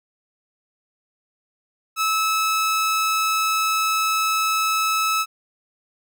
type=tone; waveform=sawtooth; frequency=1300 Hz; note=E6; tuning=24 cents flat; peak=-15 dBFS; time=1.96-5.26 s; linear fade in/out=50 ms; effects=none